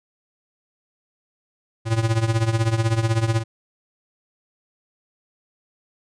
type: tone with tremolo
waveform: square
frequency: 112.9 Hz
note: A2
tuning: 45 cents sharp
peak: -15 dBFS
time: 1.85-3.44 s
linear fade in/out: 50 ms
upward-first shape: triangle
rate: 16 Hz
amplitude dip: 85%
effects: resampled to 22050 Hz